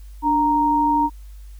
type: tone pair together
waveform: sine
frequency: 293.7 / 931.3 Hz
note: D4 / A#5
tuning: 0 / -2 cents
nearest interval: octave + minor sixth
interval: 1998 cents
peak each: -21 / -16 dBFS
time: 0.22-1.1 s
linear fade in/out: 50 ms
effects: added 50 Hz sine -36 dBFS peak until 1.59 s + white hiss -57 dBFS RMS until 1.59 s